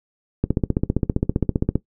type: click train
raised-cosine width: 3 ms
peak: -5 dBFS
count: 21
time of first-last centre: 0.44-1.756 s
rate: 15.2 Hz
effects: noise-tail reverb RT60 0.1 s tail -17 dB re dry